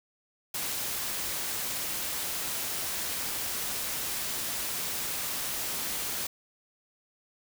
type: noise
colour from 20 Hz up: white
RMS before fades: -33 dBFS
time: 0.54-6.27 s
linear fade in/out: 5 ms
effects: none